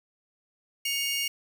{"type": "tone pair together", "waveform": "sawtooth", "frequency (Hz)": [2219, 2830], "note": ["C#7", "F7"], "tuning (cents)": [1, 22], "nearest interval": "major third", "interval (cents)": 421, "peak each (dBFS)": [-29, -25], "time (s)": [0.85, 1.28], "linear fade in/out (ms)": 5, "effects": []}